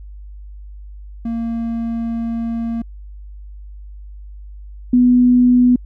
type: tone pair in turn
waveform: triangle / sine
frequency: 230.5 / 247.2 Hz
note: A#3 / B3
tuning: -19 / +2 cents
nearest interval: minor second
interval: 121 cents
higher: second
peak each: -17 / -8 dBFS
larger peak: second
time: 1.25-2.82 / 4.93-5.76 s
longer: first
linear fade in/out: 5 ms
effects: added 50 Hz sine -32 dBFS peak until 5.85 s